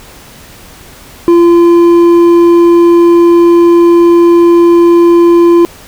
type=tone with hard clipping; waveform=sine; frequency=342.5 Hz; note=F4; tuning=34 cents flat; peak=-3 dBFS; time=1.28-5.65 s; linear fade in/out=0 ms; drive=5 dB; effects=pink hiss -34 dBFS RMS until 5.87 s